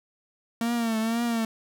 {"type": "tone with vibrato", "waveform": "45% pulse", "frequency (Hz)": 228.7, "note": "A#3", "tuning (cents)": -33, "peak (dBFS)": -24, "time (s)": [0.61, 1.45], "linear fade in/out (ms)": 2, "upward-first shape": "triangle", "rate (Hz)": 2, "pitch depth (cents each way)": 77, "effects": []}